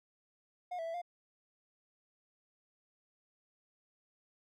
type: tone with pitch steps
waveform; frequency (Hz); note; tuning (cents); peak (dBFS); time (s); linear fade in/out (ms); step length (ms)
triangle; 719 / 658 / 662 / 702; F#5 / E5 / E5 / F5; -50 / -3 / +7 / +9; -35; 0.71-1.018; 10; 77
effects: none